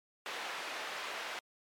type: band-pass noise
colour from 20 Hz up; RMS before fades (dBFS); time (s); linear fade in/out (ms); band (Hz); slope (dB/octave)
white; -41; 0.26-1.39; 0; 480 to 2500; 12
effects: MP3 96 kbps